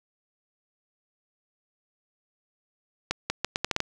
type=accelerating click train; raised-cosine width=0.2 ms; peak=-8 dBFS; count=8; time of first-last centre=3.11-3.804 s; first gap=190 ms; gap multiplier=0.77; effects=none